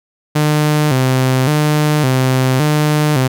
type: tone with vibrato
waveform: sawtooth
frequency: 140 Hz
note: C#3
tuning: 18 cents sharp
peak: -7 dBFS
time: 0.35-3.28 s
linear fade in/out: 10 ms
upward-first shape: square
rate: 0.89 Hz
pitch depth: 130 cents each way
effects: none